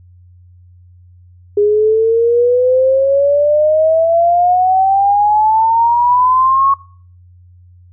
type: exponential sweep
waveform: sine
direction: up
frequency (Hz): 409.3 to 1106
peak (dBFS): -8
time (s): 1.57-6.74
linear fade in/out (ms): 5
effects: noise-tail reverb RT60 0.5 s tail -22 dB re dry + added 89 Hz sine -40 dBFS peak until 7.92 s